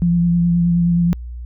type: tone with vibrato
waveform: sine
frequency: 172.2 Hz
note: F3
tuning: 24 cents flat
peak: -12 dBFS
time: 0.02-1.13 s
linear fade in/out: 0 ms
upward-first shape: sine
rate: 9.5 Hz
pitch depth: 20 cents each way
effects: added 60 Hz sine -27 dBFS peak until 1.45 s